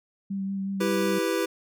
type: tone with vibrato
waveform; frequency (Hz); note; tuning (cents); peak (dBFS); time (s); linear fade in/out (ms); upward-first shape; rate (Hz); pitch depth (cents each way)
sine; 195; G3; -9; -27; 0.3-1.19; 10; sine; 5.5; 16
type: chord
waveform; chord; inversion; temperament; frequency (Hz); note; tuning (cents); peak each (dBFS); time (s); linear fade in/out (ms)
square; E minor; none; equal; 329.6 / 392 / 493.9; E4 / G4 / B4; 0 / 0 / 0; -29; 0.8-1.46; 10
effects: none